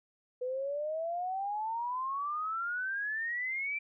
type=exponential sweep; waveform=sine; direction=up; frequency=493.9 to 2359 Hz; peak=-32 dBFS; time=0.41-3.79 s; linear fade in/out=10 ms; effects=none